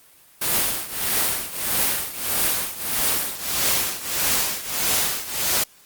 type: noise with tremolo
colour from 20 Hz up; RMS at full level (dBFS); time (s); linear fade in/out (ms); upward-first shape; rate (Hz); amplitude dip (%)
white; -19; 0.41-5.64; 10; triangle; 1.6; 85
effects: white hiss -52 dBFS RMS until 5.85 s + Opus 32 kbps